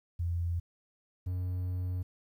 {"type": "tone pair in turn", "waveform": ["sine", "triangle"], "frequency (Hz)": [85.7, 90.8], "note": ["F2", "F#2"], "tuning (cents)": [-32, -32], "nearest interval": "minor second", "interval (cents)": 100, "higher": "second", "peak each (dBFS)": [-29, -29], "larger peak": "neither", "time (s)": [[0.19, 0.6], [1.26, 2.03]], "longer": "second", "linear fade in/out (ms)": 10, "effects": ["11-bit"]}